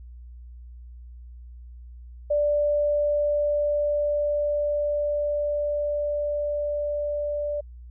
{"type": "tone with level ramp", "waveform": "sine", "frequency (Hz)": 587.3, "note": "D5", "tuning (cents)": 0, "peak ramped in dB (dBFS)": [-19, -25], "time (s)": [2.3, 7.61], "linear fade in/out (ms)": 10, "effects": ["added 60 Hz sine -40 dBFS peak until 7.9 s"]}